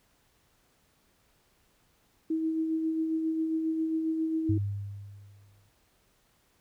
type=tone with tremolo; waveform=sine; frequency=320.4 Hz; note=E4; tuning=49 cents flat; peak=-25 dBFS; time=2.3-4.58 s; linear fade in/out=5 ms; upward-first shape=sine; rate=7.4 Hz; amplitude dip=35%
type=tone with exponential decay; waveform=sine; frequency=100.6 Hz; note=G2; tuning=45 cents sharp; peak=-23 dBFS; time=4.49-5.69 s; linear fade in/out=5 ms; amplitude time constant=260 ms
effects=pink hiss -68 dBFS RMS until 6.6 s